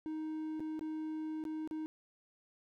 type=tone with dropouts; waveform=triangle; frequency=312.6 Hz; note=D#4; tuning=8 cents sharp; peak=-35 dBFS; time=0.06-1.86 s; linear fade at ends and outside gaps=0 ms; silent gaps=0.596-0.604 / 0.793-0.81 / 1.439-1.452 / 1.675-1.711 s; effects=none